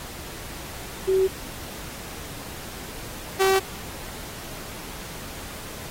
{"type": "tone pair in turn", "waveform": ["sine", "sawtooth"], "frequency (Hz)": [380, 384], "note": ["F#4", "G4"], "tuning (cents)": [46, -36], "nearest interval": "unison", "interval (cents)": 18, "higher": "second", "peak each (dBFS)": [-17, -13], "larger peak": "second", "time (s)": [[1.07, 1.28], [3.39, 3.6]], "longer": "neither", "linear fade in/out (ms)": 20, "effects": ["pink hiss -38 dBFS RMS until 5.9 s", "AAC 48 kbps"]}